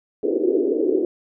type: band-pass noise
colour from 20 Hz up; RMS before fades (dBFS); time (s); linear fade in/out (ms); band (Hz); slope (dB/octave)
pink; -20; 0.23-1.05; 2; 310 to 460; 48
effects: none